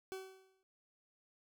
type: tone with exponential decay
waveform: 40% pulse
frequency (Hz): 380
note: F#4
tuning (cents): +46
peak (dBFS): -39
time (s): 0.12-0.63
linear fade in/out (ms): 0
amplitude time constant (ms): 110
effects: none